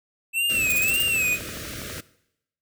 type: tone with vibrato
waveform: square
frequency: 2637 Hz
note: E7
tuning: in tune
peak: -21 dBFS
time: 0.33-1.38 s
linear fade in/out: 50 ms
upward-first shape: sine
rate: 1.8 Hz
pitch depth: 110 cents each way
type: band-stop noise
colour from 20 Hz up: pink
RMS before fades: -34 dBFS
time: 0.49-2.01 s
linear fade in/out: 10 ms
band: 660 to 1200 Hz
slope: 96 dB/octave
type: click train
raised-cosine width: 0.5 ms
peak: -26 dBFS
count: 17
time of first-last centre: 0.67-1.981 s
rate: 12.2 Hz
type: noise bursts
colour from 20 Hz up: violet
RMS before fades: -26 dBFS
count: 6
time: 0.7-1.023 s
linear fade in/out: 0 ms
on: 23 ms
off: 37 ms
effects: noise-tail reverb RT60 0.8 s tail -19 dB re dry + high-pass 60 Hz 12 dB/octave